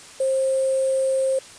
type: tone with sample-and-hold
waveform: sine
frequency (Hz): 530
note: C5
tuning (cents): +22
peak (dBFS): -18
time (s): 0.2-1.39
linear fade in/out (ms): 5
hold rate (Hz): 8820
effects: white hiss -43 dBFS RMS until 1.58 s + resampled to 22050 Hz